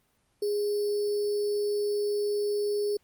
sine tone with sample-and-hold, 412.6 Hz, G#4, 11 cents flat, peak -25 dBFS, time 0.42-2.97 s, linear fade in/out 5 ms, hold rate 4900 Hz, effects pink hiss -70 dBFS RMS until 3.03 s + Opus 32 kbps

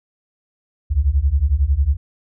sine beating tone pair, 64.4 / 75.4 Hz, C2 / D2, -27 / +46 cents, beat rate 11 Hz, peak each -17 / -16 dBFS, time 0.9-1.97 s, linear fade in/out 20 ms, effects none

